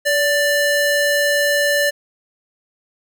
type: ring-modulated tone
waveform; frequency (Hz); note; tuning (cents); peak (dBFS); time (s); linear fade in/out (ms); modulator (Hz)
square; 1174.7; D6; 0; -12; 0.05-1.91; 20; 598
effects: none